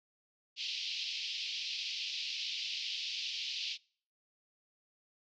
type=band-pass noise; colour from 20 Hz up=pink; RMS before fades=-39 dBFS; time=0.56-3.78 s; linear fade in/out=50 ms; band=2600 to 5200 Hz; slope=48 dB/octave; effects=noise-tail reverb RT60 0.5 s tail -25 dB re dry

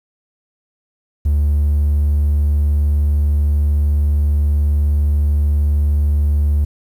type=tone; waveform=triangle; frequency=73.42 Hz; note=D2; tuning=in tune; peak=-9 dBFS; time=1.25-6.65 s; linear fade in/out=10 ms; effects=tanh soft clip ceiling -6 dBFS + 8-bit

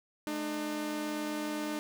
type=tone pair together; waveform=sawtooth; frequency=214 / 301.8 Hz; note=A3 / D4; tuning=-48 / +47 cents; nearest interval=tritone; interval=595 cents; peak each=-37 / -30 dBFS; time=0.27-1.79 s; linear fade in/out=0 ms; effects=none

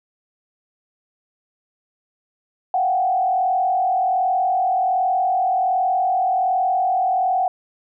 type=tone with frequency modulation; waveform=sine; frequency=742 Hz; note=F#5; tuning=5 cents sharp; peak=-16 dBFS; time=2.74-7.48 s; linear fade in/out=2 ms; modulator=41.3 Hz; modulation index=0.86; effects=none

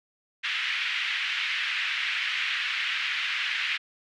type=band-pass noise; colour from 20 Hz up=white; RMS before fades=-29 dBFS; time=0.43-3.78 s; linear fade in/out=20 ms; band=1700 to 2900 Hz; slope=24 dB/octave; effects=none

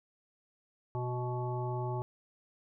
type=harmonic tone with a mistuned harmonic; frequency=123.47 Hz; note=B2; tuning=in tune; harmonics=1 / 3 / 5 / 7 / 9; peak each=-34 / -39 / -44 / -40 / -47 dBFS; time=0.95-2.02 s; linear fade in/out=0 ms; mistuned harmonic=5; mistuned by=+22 cents; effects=none

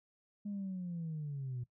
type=linear sweep; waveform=sine; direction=down; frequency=207.7 to 119.7 Hz; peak=-36 dBFS; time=0.45-1.64 s; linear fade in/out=10 ms; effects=noise-tail reverb RT60 0.1 s tail -18 dB re dry + tanh soft clip ceiling -34 dBFS

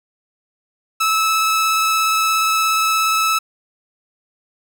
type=tone with vibrato; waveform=sawtooth; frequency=1304 Hz; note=E6; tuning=19 cents flat; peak=-11 dBFS; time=1-3.39 s; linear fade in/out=10 ms; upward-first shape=square; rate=17 Hz; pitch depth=8 cents each way; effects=none

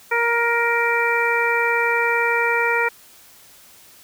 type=harmonic tone; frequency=469 Hz; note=A#4; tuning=11 cents sharp; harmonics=1 / 2 / 3 / 4 / 5; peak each=-23 / -23 / -23 / -23 / -23 dBFS; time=0.11-2.89 s; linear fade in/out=10 ms; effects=white hiss -48 dBFS RMS until 4.03 s

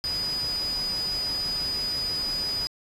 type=tone in noise; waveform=sine; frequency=4953 Hz; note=D#8; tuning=9 cents flat; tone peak=-26 dBFS; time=0.04-2.67 s; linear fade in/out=0 ms; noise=pink; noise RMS=-38 dBFS; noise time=0.04-2.67 s; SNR=+9 dB; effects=resampled to 32000 Hz

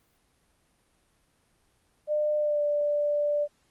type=tone with pitch glide; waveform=sine; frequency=601 to 587.6 Hz; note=D5 to D5; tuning=+40 to +1 cents; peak=-23 dBFS; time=2.07-3.48 s; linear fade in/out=50 ms; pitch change=-39 cents; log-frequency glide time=2.37-2.62 s; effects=pink hiss -68 dBFS RMS until 3.7 s + Opus 32 kbps

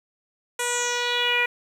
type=tone with low-pass filter sweep; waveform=10% pulse; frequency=484.9 Hz; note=B4; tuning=32 cents flat; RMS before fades=-24 dBFS; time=0.59-1.46 s; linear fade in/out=5 ms; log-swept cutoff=10000 to 2200 Hz; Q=4.4; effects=8-bit

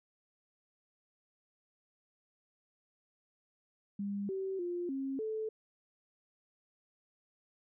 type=tone with pitch steps; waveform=sine; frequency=201 / 383.6 / 351 / 270 / 436.8 Hz; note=G3 / G4 / F4 / C#4 / A4; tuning=+44 / -37 / +9 / -45 / -13 cents; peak=-34 dBFS; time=3.99-5.49 s; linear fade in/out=5 ms; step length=300 ms; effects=none

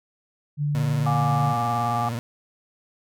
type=tone with pitch glide; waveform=sine; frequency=146.5 to 145.07 Hz; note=D3 to D3; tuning=-4 to -21 cents; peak=-21 dBFS; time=0.57-1.55 s; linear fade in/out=50 ms; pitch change=-17 cents; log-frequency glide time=1.22-1.31 s
type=tone with vibrato; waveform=30% pulse; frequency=117.6 Hz; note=A#2; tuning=16 cents sharp; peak=-24 dBFS; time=0.75-2.19 s; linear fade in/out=0 ms; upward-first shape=triangle; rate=19 Hz; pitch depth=96 cents each way
type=chord; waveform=sine; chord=D diminished; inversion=first; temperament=equal with one note detuned; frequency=713.5 / 830.6 / 1174.7 Hz; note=F5 / Ab5 / D6; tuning=+37 / 0 / 0 cents; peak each=-27 dBFS; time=1.06-2.09 s; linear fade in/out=5 ms
effects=none

